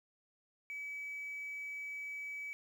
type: tone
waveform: sine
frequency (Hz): 2287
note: D7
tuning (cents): -47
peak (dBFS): -39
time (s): 0.7-2.53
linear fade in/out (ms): 0
effects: tanh soft clip ceiling -37 dBFS + 11-bit